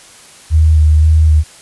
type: tone with vibrato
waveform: sine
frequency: 77.78 Hz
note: D#2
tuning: in tune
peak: -5 dBFS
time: 0.5-1.44 s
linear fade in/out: 50 ms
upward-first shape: square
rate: 1.9 Hz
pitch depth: 19 cents each way
effects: white hiss -39 dBFS RMS until 1.61 s + resampled to 24000 Hz